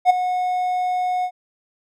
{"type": "tone with ADSR envelope", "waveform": "triangle", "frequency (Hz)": 729, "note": "F#5", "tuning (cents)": -26, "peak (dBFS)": -5, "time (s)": [0.05, 1.31], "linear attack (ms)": 50, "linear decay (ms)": 11, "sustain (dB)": -12, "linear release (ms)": 68, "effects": []}